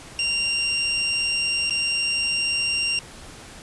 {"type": "tone with dropouts", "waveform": "25% pulse", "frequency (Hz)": 2777, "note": "F7", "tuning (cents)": -10, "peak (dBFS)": -17, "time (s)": [0.19, 2.99], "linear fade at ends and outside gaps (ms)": 1, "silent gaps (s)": [1.697, 1.707], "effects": ["pink hiss -42 dBFS RMS until 3.62 s", "resampled to 24000 Hz"]}